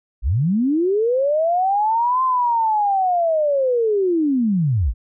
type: linear two-way sweep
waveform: sine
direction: up then down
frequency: 44.47 to 1046.5 to 44.47 Hz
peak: -15 dBFS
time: 0.22-4.94 s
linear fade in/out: 50 ms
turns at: 2.23 s
effects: none